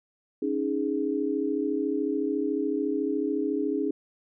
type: chord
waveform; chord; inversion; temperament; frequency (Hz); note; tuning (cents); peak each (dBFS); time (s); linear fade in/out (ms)
sine; C# suspended second; none; equal; 277.2 / 311.1 / 415.3; C#4 / D#4 / G#4; 0 / 0 / 0; -29; 0.42-3.91; 5
effects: none